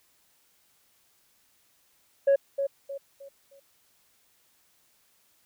sine tone with echo, 554 Hz, C#5, 1 cent flat, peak -15 dBFS, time 2.27-2.36 s, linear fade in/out 10 ms, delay 310 ms, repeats 4, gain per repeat -9 dB, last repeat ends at 3.6 s, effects tanh soft clip ceiling -16 dBFS + white hiss -66 dBFS RMS until 5.45 s

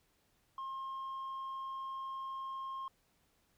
sine tone with tanh clipping, 1068 Hz, C6, 35 cents sharp, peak -40 dBFS, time 0.58-2.88 s, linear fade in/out 2 ms, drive 2 dB, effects pink hiss -74 dBFS RMS until 3.57 s

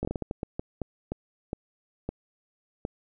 slowing click train, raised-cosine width 2 ms, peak -17 dBFS, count 14, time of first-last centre 0.03-2.851 s, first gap 19 ms, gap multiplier 1.36, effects none

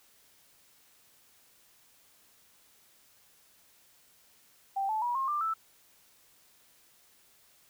sine tone with pitch steps, 784 / 869.9 / 965.2 / 1071 / 1188.3 / 1318.5 Hz, G5 / A5 / B5 / C6 / D6 / E6, 0 / -20 / -40 / +40 / +20 / 0 cents, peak -28 dBFS, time 4.76-5.54 s, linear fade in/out 10 ms, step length 130 ms, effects white hiss -63 dBFS RMS until 7.69 s

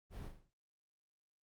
brown noise with echo, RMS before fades -45 dBFS, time 0.1-0.31 s, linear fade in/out 50 ms, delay 40 ms, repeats 5, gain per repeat -6 dB, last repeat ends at 0.51 s, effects noise-tail reverb RT60 0.4 s tail -25 dB re dry + Opus 24 kbps

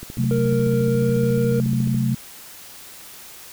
click train, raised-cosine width 3 ms, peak -21 dBFS, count 28, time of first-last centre 0.03-1.945 s, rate 14.1 Hz
sine chord, F# diminished, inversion second, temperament equal, 130.81 / 185 / 220 Hz, C3 / F#3 / A3, 0 / 0 / 0 cents, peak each -20 / -26 / -22 dBFS, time 0.18-2.15 s, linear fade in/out 5 ms
triangle tone with pitch glide, 466.2 to 469.4 Hz, A#4 to A#4, 0 to +12 cents, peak -19 dBFS, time 0.31-1.6 s, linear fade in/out 0 ms, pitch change +12 cents, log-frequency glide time 0.88-1.04 s
effects white hiss -41 dBFS RMS until 3.52 s

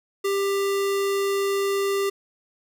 square tone, 395.9 Hz, G4, 17 cents sharp, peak -22 dBFS, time 0.24-2.1 s, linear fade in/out 10 ms, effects none

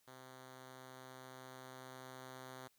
5% pulse tone with level ramp, 129.6 Hz, C3, 16 cents flat, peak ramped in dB -43 to -38 dBFS, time 0.07-2.68 s, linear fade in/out 10 ms, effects white hiss -75 dBFS RMS until 2.78 s

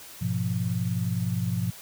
sine chord, F diminished, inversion first, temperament equal, 103.83 / 123.47 / 174.61 Hz, Ab2 / Cb3 / F3, 0 / 0 / 0 cents, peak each -29 dBFS, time 0.21-1.71 s, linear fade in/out 10 ms, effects white hiss -45 dBFS RMS until 1.81 s

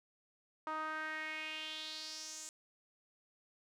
sawtooth tone with band-pass filter sweep, 312 Hz, D#4, 5 cents sharp, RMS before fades -43 dBFS, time 0.67-2.49 s, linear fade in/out 0 ms, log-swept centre 1100 to 7400 Hz, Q 3.9, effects none

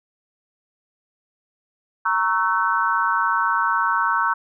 sine chord, F# dominant seventh, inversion first, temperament equal with one note detuned, 932.3 / 1108.7 / 1318.5 / 1516.3 Hz, A#5 / C#6 / E6 / F#6, 0 / 0 / 0 / +42 cents, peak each -23 dBFS, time 2.05-4.34 s, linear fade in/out 10 ms, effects none

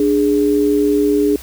sine tone pair together, 293.8 / 414.7 Hz, D4 / G#4, +1 / -3 cents, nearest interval tritone, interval 596 cents, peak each -14 dBFS, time 0-1.36 s, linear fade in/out 2 ms, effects added 60 Hz sine -35 dBFS peak until 1.42 s + white hiss -37 dBFS RMS until 1.42 s

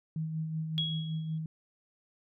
sine tone with tremolo, 158.7 Hz, D#3, 35 cents sharp, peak -30 dBFS, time 0.16-1.46 s, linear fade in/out 2 ms, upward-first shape sine, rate 5.3 Hz, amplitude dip 40%
sine tone with exponential decay, 3322 Hz, G#7, in tune, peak -27 dBFS, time 0.78-1.38 s, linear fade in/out 0 ms, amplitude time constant 130 ms
effects none

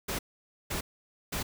pink noise bursts, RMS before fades -33 dBFS, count 3, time 0.08-1.43 s, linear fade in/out 10 ms, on 110 ms, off 510 ms, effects none

